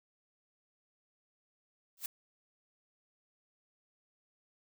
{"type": "noise with exponential growth", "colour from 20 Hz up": "blue", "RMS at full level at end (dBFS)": -32, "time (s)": [1.97, 2.06], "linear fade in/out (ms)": 2, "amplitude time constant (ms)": 19, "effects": []}